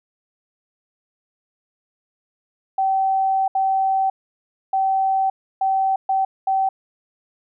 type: tone bursts at uneven times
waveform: sine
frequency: 770 Hz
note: G5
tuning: 31 cents flat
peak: -16 dBFS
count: 6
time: 2.78-3.48 / 3.55-4.1 / 4.73-5.3 / 5.61-5.96 / 6.09-6.25 / 6.47-6.69 s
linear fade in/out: 5 ms
effects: none